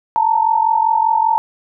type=tone pair together; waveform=sine; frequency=880 / 925.1 Hz; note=A5 / A#5; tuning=0 / -13 cents; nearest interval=minor second; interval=87 cents; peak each=-14 / -15 dBFS; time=0.16-1.38 s; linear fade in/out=0 ms; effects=none